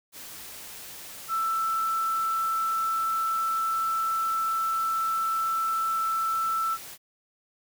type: tone in noise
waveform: sine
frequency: 1328 Hz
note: E6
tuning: 12 cents sharp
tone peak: -24 dBFS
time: 1.28-6.78 s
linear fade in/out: 50 ms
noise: white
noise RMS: -42 dBFS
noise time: 0.12-6.98 s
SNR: +15 dB
effects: none